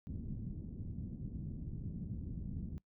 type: low-pass noise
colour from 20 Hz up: white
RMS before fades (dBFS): -43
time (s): 0.07-2.78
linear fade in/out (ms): 0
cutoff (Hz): 210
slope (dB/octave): 24
effects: noise-tail reverb RT60 0.1 s tail -22 dB re dry